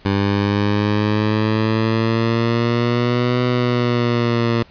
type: exponential two-way sweep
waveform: 15% pulse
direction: up then down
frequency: 98.6 to 124.3 to 115.9 Hz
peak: -9 dBFS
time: 0.05-4.63 s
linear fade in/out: 5 ms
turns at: 3.43 s
effects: pink hiss -48 dBFS RMS until 4.7 s + resampled to 11025 Hz